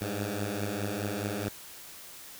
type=beating tone pair; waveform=10% pulse; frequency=99.3 / 104.1 Hz; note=G2 / G#2; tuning=+23 / +5 cents; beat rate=4.8 Hz; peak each=-27 / -25 dBFS; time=0.01-1.49 s; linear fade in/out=5 ms; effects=white hiss -47 dBFS RMS until 2.39 s